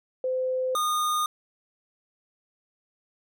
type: tone pair in turn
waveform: sine / square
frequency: 514 / 1225.4 Hz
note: C5 / D#6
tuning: -31 / -27 cents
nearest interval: octave + minor third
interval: 1504 cents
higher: second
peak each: -24 dBFS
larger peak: neither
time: 0.24-0.75 / 0.75-1.26 s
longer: neither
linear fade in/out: 2 ms
effects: none